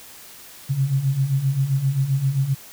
sine beating tone pair, 130.81 / 138.41 Hz, C3 / C#3, 0 / -2 cents, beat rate 7.6 Hz, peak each -24 / -19 dBFS, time 0.69-2.55 s, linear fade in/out 20 ms, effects white hiss -43 dBFS RMS until 2.72 s

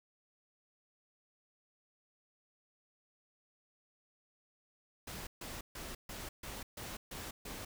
pink noise bursts, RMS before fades -45 dBFS, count 8, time 5.07-7.65 s, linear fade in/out 5 ms, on 200 ms, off 140 ms, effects none

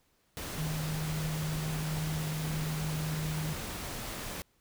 sine tone in noise, 155.56 Hz, D#3, in tune, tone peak -32 dBFS, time 0.58-3.53 s, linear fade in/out 0 ms, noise pink, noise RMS -39 dBFS, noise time 0.37-4.42 s, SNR +4 dB, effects pink hiss -71 dBFS RMS until 4.6 s

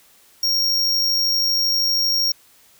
square tone with amplitude modulation, 5570 Hz, F8, 5 cents flat, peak -16 dBFS, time 0.43-2.32 s, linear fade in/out 5 ms, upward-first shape sine, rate 52.7 Hz, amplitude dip 25%, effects white hiss -53 dBFS RMS until 2.79 s

